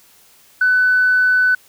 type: tone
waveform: sine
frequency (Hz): 1500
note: F#6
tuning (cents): +23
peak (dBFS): -10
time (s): 0.61-1.55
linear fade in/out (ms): 5
effects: tanh soft clip ceiling -6 dBFS + white hiss -50 dBFS RMS until 1.68 s